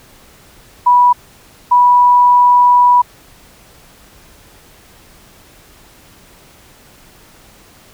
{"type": "tone bursts at uneven times", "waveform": "sine", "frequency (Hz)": 980, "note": "B5", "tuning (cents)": -14, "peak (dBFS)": -5, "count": 2, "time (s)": [[0.86, 1.13], [1.71, 3.02]], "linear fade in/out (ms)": 10, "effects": ["pink hiss -44 dBFS RMS until 7.93 s"]}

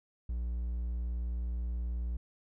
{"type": "tone", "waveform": "triangle", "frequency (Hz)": 59.4, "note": "A#1", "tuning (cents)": 33, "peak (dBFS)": -30, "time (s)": [0.29, 2.17], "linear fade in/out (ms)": 5, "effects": []}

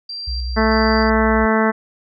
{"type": "tone with tremolo", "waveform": "sine", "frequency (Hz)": 4718, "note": "D8", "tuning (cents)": 7, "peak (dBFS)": -26, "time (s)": [0.09, 1.1], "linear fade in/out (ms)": 5, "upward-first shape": "square", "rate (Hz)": 1.6, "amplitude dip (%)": 45}
{"type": "tone with vibrato", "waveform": "sine", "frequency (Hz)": 61.5, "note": "B1", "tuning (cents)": -7, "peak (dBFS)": -21, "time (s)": [0.27, 1.46], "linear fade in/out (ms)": 10, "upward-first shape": "triangle", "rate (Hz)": 10, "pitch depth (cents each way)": 60}
{"type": "harmonic tone", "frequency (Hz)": 220, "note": "A3", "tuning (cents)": 0, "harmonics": [1, 2, 3, 4, 5, 6, 7, 8, 9], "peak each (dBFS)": [-17, -20, -22, -23, -24, -25, -25, -26, -27], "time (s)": [0.56, 1.72], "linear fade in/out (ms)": 20}
{"effects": []}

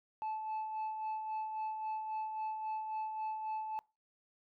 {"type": "tone with tremolo", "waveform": "sine", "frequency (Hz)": 870, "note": "A5", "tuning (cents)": -20, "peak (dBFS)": -32, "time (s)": [0.22, 3.79], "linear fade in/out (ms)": 0, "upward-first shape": "sine", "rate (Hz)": 3.7, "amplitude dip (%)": 50, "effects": ["noise-tail reverb RT60 0.3 s tail -26 dB re dry", "tanh soft clip ceiling -34 dBFS"]}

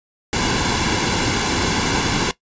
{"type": "noise with comb filter", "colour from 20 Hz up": "pink", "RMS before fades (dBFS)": -19, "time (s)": [0.33, 2.31], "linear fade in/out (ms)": 0, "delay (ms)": 1.6, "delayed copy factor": -0.6, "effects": ["noise-tail reverb RT60 0.1 s tail -17 dB re dry", "resampled to 16000 Hz"]}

